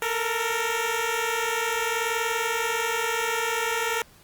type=tone pair together; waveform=10% pulse; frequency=445.7 / 466.2 Hz; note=A4 / A#4; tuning=+22 / 0 cents; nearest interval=minor second; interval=78 cents; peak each=-20 / -18 dBFS; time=0.02-4.02 s; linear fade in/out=2 ms; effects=pink hiss -54 dBFS RMS until 4.23 s + Opus 32 kbps